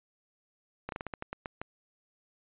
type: slowing click train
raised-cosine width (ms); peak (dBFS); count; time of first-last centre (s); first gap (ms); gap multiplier
0.5; -21; 10; 0.89-1.615; 32; 1.22
effects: resampled to 8000 Hz

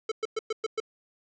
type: tone bursts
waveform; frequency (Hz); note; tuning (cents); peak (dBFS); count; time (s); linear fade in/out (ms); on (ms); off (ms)
square; 440; A4; 0; -27; 6; 0.09-0.802; 5; 27; 110
effects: resampled to 16000 Hz + 9-bit

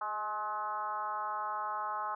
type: tone with frequency modulation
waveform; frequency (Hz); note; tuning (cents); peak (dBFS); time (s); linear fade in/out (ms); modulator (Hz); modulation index
sine; 1060; C6; +22; -33; 0.01-2.15; 5; 216; 1.4
effects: none

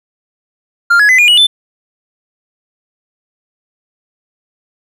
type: tone with pitch steps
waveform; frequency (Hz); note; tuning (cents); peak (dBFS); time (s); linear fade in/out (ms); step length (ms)
triangle; 1396.9 / 1680.5 / 2022 / 2432 / 2926 / 3520; F6 / G#6 / B6 / D#7 / F#7 / A7; 0 / +20 / +40 / -40 / -20 / 0; -3; 0.9-1.47; 10; 95
effects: none

